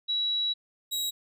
sine / sawtooth tone pair in turn, 3900 / 3844 Hz, B7 / B7, -23 / -48 cents, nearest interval unison, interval 25 cents, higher first, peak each -25 dBFS, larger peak neither, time 0.08-0.54 / 0.91-1.11 s, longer first, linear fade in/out 20 ms, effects none

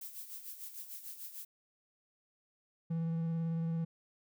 violet noise with tremolo, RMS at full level -44 dBFS, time 0.01-1.45 s, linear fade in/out 5 ms, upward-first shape sine, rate 6.7 Hz, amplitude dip 65%
triangle tone with vibrato, 164.81 Hz, E3, in tune, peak -30 dBFS, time 2.9-3.85 s, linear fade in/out 10 ms, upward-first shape sine, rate 18 Hz, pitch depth 15 cents each way
effects none

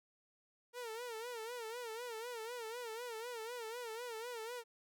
sawtooth tone with vibrato, 466.2 Hz, A#4, in tune, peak -39 dBFS, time 0.73-4.64 s, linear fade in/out 50 ms, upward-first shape sine, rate 4 Hz, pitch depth 110 cents each way, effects none

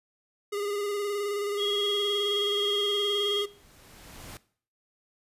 square tone with vibrato, 408.4 Hz, G#4, 29 cents flat, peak -30 dBFS, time 0.52-3.46 s, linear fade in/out 10 ms, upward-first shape square, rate 19 Hz, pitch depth 29 cents each way
sine tone with pitch glide, 3300 to 3260 Hz, G#7 to G#7, -12 to -33 cents, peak -27 dBFS, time 1.57-3.45 s, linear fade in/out 50 ms, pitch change -21 cents, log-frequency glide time 1.75-2.82 s
pink noise with exponential growth, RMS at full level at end -42 dBFS, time 2.48-4.37 s, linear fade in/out 1 ms, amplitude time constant 410 ms
effects noise-tail reverb RT60 0.5 s tail -19 dB re dry + resampled to 32000 Hz

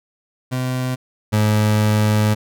30% pulse tone pair in turn, 127.7 / 106.57 Hz, C3 / G#2, -42 / +45 cents, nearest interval minor third, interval 313 cents, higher first, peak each -17 / -11 dBFS, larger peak second, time 0.51-0.96 / 1.32-2.35 s, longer second, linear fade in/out 20 ms, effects none

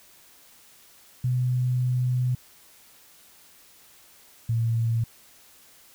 sine tone pair in turn, 125.5 / 114.86 Hz, B2 / A#2, +28 / -25 cents, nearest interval major second, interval 153 cents, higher first, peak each -21 dBFS, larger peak neither, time 1.24-2.35 / 4.49-5.04 s, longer first, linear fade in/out 5 ms, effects white hiss -54 dBFS RMS until 5.94 s

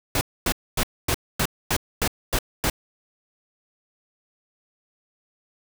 pink noise bursts, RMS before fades -22 dBFS, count 9, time 0.15-2.699 s, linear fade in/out 2 ms, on 61 ms, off 250 ms, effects none

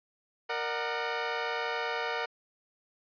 15% pulse chord, Bb augmented, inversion none, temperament equal with one note detuned, 466.2 / 601.4 / 740 Hz, Bb4 / D5 / F#5, 0 / +41 / 0 cents, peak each -27 / -31 / -29 dBFS, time 0.49-2.26 s, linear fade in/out 10 ms, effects resampled to 11025 Hz

